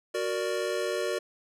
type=chord; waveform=square; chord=Gb augmented; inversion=none; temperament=equal; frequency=370 / 466.2 / 587.3 Hz; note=Gb4 / Bb4 / D5; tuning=0 / 0 / 0 cents; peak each=-33 dBFS; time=0.14-1.19 s; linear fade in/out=10 ms; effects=low-pass 11000 Hz 12 dB/octave